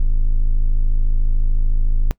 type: tone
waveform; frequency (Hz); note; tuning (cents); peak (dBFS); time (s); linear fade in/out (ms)
triangle; 26.89; A0; -39; -10; 0-2.11; 0
effects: noise-tail reverb RT60 0.1 s tail -21 dB re dry